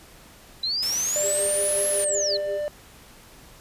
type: linear two-way sweep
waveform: sine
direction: up then down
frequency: 3951 to 11170 to 3992 Hz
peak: -23 dBFS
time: 0.63-2.37 s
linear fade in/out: 5 ms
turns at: 1.88 s
type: noise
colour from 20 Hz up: white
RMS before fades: -33 dBFS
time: 0.82-2.05 s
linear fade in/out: 10 ms
type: tone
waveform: triangle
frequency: 594 Hz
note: D5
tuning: 20 cents sharp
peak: -23 dBFS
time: 1.16-2.68 s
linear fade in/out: 0 ms
type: tone with tremolo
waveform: sine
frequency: 402.8 Hz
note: G4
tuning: 47 cents sharp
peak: -29 dBFS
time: 1.21-2.62 s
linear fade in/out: 50 ms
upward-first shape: sine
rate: 5.5 Hz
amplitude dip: 85%
effects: pink hiss -49 dBFS RMS until 3.6 s + resampled to 32000 Hz